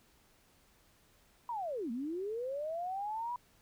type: linear two-way sweep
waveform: sine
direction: down then up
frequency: 987.8 to 220.3 to 987.8 Hz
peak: -35 dBFS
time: 1.49-3.36 s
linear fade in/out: 2 ms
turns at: 1.91 s
effects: pink hiss -67 dBFS RMS until 3.61 s